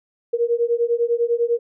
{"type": "beating tone pair", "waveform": "sine", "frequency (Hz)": [466.2, 476.2], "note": ["A#4", "A#4"], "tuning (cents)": [0, 37], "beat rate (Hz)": 10, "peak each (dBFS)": -20, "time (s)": [0.33, 1.59], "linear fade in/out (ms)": 10, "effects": []}